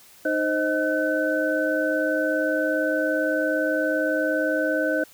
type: tone cluster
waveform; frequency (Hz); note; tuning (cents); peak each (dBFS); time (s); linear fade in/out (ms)
sine; 307.5 / 525 / 625 / 1513; D#4 / C5 / D#5 / F#6; -20 / +6 / +8 / +38; -26; 0.25-5.04; 5
effects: white hiss -51 dBFS RMS until 5.13 s